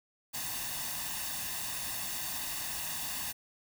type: noise with comb filter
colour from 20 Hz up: white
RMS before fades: -37 dBFS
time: 0.33-3.33 s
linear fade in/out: 20 ms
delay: 1.1 ms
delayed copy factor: +0.65
effects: none